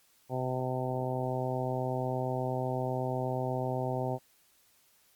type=harmonic tone; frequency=128.2 Hz; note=C3; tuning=35 cents flat; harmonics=1 / 2 / 3 / 4 / 5 / 6 / 7; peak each=-34 / -39 / -38 / -38 / -37 / -39 / -41 dBFS; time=0.29-4.19 s; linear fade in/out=50 ms; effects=white hiss -66 dBFS RMS until 5.15 s + Opus 48 kbps